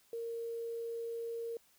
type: tone with quantisation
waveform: sine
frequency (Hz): 462.9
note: A#4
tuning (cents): -12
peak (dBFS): -37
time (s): 0.13-1.57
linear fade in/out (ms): 2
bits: 10
effects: white hiss -68 dBFS RMS until 1.78 s